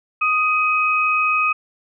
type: tone pair together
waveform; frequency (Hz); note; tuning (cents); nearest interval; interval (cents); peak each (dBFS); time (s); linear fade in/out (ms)
sine; 1244.5 / 2531; D#6 / D#7; 0 / +29; octave; 1229; -18; 0.21-1.53; 10
effects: none